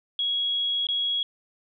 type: tone with dropouts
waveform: sine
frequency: 3322 Hz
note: G#7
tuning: in tune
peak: -23 dBFS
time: 0.19-1.23 s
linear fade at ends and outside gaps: 2 ms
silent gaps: 0.869-0.887 s
effects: none